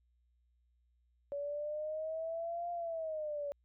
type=exponential two-way sweep; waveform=sine; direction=up then down; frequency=566 to 698.5 to 566 Hz; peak=-36 dBFS; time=1.32-3.52 s; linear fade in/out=0 ms; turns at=2.71 s; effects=added 60 Hz sine -70 dBFS peak until 3.64 s